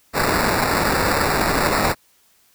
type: noise with sample-and-hold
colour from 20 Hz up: white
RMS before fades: -19 dBFS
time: 0.13-1.95 s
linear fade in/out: 50 ms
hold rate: 3150 Hz
effects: white hiss -58 dBFS RMS until 2.54 s